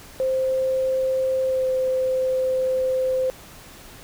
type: tone with pitch glide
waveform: sine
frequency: 523.3 to 517.9 Hz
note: C5 to C5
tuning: 0 to -18 cents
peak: -19 dBFS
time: 0.2-3.3 s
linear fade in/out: 0 ms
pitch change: -18 cents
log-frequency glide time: 1.46-1.67 s
effects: pink hiss -44 dBFS RMS until 4.03 s